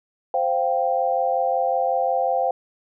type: chord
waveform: sine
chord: C suspended fourth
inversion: none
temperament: equal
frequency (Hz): 523.3 / 698.5 / 784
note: C5 / F5 / G5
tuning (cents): 0 / 0 / 0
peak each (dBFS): -23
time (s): 0.34-2.51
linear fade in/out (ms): 2
effects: none